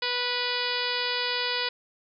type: harmonic tone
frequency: 491.2 Hz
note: B4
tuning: 9 cents flat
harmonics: 1 / 2 / 3 / 4 / 5 / 6 / 7 / 8 / 9 / 10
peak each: -35 / -35 / -35 / -35 / -35 / -35 / -35 / -35 / -35 / -35 dBFS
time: 0.02-1.69 s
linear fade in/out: 5 ms
effects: none